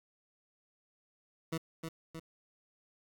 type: tone with echo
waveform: 20% pulse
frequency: 162.7 Hz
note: E3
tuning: 22 cents flat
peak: -28 dBFS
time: 1.52-1.58 s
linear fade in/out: 10 ms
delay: 310 ms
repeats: 2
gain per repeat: -5 dB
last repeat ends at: 2.2 s
effects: 9-bit